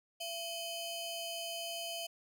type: ring-modulated tone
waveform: sawtooth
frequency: 1864.7 Hz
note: A#6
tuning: in tune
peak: -32 dBFS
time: 0.2-2.07 s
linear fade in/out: 10 ms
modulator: 1190 Hz
effects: none